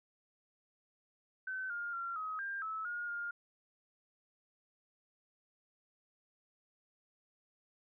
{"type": "tone with pitch steps", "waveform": "sine", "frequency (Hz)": [1526, 1412, 1374, 1268, 1595, 1302, 1430, 1412], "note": ["G6", "F6", "F6", "D#6", "G6", "E6", "F6", "F6"], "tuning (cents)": [-47, 19, -29, 32, 30, -22, 41, 19], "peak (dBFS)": -37, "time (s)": [1.47, 3.31], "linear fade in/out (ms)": 5, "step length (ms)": 230, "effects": []}